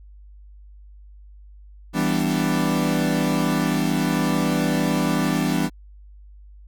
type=chord; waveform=40% pulse; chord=E minor seventh; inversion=none; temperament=equal; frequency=164.81 / 196 / 246.9 / 293.7 Hz; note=E3 / G3 / B3 / D4; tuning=0 / 0 / 0 / 0 cents; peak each=-24 dBFS; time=1.93-5.7 s; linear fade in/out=50 ms; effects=added 50 Hz sine -42 dBFS peak until 6.67 s